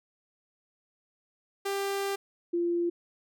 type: tone pair in turn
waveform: sawtooth / sine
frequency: 395.8 / 344.7 Hz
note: G4 / F4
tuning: +17 / -23 cents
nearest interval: major second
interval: 240 cents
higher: first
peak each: -25 dBFS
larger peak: neither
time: 1.65-2.16 / 2.53-2.9 s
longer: first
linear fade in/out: 10 ms
effects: none

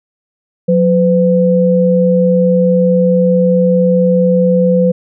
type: tone pair together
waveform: sine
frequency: 181 / 505.6 Hz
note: F#3 / B4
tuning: -38 / +41 cents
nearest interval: octave + tritone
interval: 1779 cents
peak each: -10 dBFS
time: 0.68-4.92 s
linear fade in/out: 10 ms
effects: none

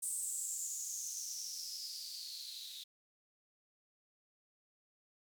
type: noise with band-pass filter sweep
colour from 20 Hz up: violet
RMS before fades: -43 dBFS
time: 0.02-2.84 s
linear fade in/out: 10 ms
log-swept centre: 8600 to 3700 Hz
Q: 8.6
effects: none

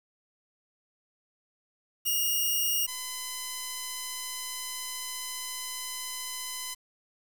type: tone pair in turn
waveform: 5% pulse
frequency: 2855 / 1014.4 Hz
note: F7 / B5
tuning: +37 / +46 cents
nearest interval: octave + tritone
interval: 1791 cents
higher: first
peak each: -16 / -22 dBFS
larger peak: first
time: 2.05-2.87 / 2.87-6.75 s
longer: second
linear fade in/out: 20 ms
effects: 8-bit

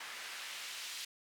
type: noise with band-pass filter sweep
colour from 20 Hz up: white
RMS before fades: -45 dBFS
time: 0-1.05 s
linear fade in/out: 5 ms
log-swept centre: 1600 to 3500 Hz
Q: 0.95
effects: none

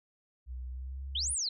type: tone with pitch glide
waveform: sine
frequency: 62.7 to 67.59 Hz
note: B1 to C#2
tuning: +27 to -43 cents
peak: -37 dBFS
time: 0.46-1.36 s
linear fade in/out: 50 ms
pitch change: +130 cents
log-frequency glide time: 0.69-1.04 s
type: exponential two-way sweep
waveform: sine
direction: up then down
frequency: 2906 to 10200 to 3929 Hz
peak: -30 dBFS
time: 1.15-1.49 s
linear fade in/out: 5 ms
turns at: 1.32 s
effects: none

